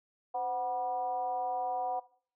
sine tone with frequency modulation, 742 Hz, F#5, 5 cents sharp, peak -30 dBFS, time 0.34-2 s, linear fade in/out 10 ms, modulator 229 Hz, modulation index 0.71, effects noise-tail reverb RT60 0.5 s tail -20 dB re dry + high-pass 400 Hz 12 dB/octave

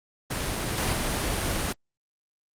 pink noise with level steps, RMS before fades -29 / -25 / -27 dBFS, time 0.3-1.73 s, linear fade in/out 10 ms, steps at 0.78 / 0.93 s, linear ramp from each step 2 ms, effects low-pass 12000 Hz 12 dB/octave + Opus 32 kbps

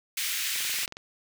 pink high-pass noise, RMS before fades -30 dBFS, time 0.17-0.86 s, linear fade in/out 5 ms, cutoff 1900 Hz, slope 24 dB/octave
click train, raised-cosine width 0.2 ms, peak -22 dBFS, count 10, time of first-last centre 0.56-0.969 s, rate 22 Hz
effects none

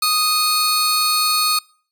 sawtooth tone pair together, 1244.5 / 4368 Hz, D#6 / C#8, 0 / -26 cents, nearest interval octave + minor seventh, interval 2174 cents, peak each -15 dBFS, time 0.02-1.59 s, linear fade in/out 5 ms, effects noise-tail reverb RT60 0.5 s tail -26 dB re dry

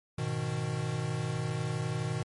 square chord, G# minor, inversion none, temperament equal, 103.83 / 123.47 / 155.56 Hz, G#2 / B2 / D#3, 0 / 0 / 0 cents, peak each -40 / -34 / -35 dBFS, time 0.18-2.23 s, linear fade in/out 5 ms, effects MP3 48 kbps

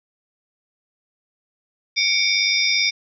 sine tone cluster, 2237 / 2335 / 3614 / 4990 / 5580 Hz, C#7 / D7 / A7 / D#8 / F8, +15 / -11 / +46 / +4 / -2 cents, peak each -23 dBFS, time 1.96-2.91 s, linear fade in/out 20 ms, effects none

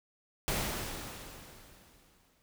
pink noise with exponential decay, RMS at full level -31 dBFS, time 0.48-2.42 s, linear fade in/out 0 ms, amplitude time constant 420 ms, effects none

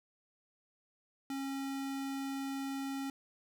square tone, 272.6 Hz, C#4, 29 cents flat, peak -37 dBFS, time 1.3-3.1 s, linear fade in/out 2 ms, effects none

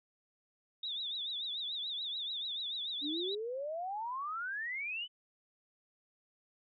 sine tone with vibrato, 3646 Hz, A#7, 39 cents flat, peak -36 dBFS, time 0.83-3.35 s, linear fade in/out 5 ms, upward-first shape triangle, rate 6.9 Hz, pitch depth 150 cents each way
sine exponential sweep, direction up, 277.2 to 3055 Hz, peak -36 dBFS, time 3.01-5.08 s, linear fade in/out 50 ms
effects none

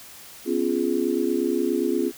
sine chord, C# dominant seventh, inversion third, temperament just, 249.5 / 277.2 / 346.5 / 415.8 Hz, B3 / C#4 / E#4 / G#4, +18 / 0 / -14 / +2 cents, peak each -27 / -27 / -24 / -27 dBFS, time 0.45-2.12 s, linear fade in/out 50 ms, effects white hiss -44 dBFS RMS until 2.17 s

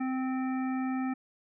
harmonic tone, 260 Hz, C4, 11 cents flat, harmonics 1 / 3 / 5 / 7 / 9, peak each -29 / -39 / -43 / -46 / -48 dBFS, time 0-1.14 s, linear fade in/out 10 ms, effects none

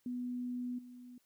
sine tone with level steps, 246.9 Hz, B3, in tune, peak -36 / -49 dBFS, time 0.06-1.18 s, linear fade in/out 2 ms, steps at 0.78 s, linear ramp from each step 10 ms, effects white hiss -75 dBFS RMS until 1.25 s

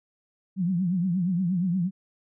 sine tone with vibrato, 180 Hz, F#3, 47 cents flat, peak -22 dBFS, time 0.56-1.91 s, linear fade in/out 50 ms, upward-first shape triangle, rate 8.5 Hz, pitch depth 150 cents each way, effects none

